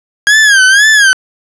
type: tone with vibrato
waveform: 40% pulse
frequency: 1629 Hz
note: G#6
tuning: 34 cents flat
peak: -3 dBFS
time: 0.27-1.13 s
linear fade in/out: 0 ms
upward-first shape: sine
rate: 2 Hz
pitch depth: 130 cents each way
effects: resampled to 22050 Hz + 7-bit